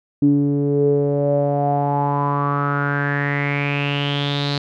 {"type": "tone with low-pass filter sweep", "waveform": "sawtooth", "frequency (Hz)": 142.9, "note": "D3", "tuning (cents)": -47, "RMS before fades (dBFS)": -19, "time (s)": [0.22, 4.58], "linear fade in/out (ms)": 2, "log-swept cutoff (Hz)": [290, 4200], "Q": 7.6, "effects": []}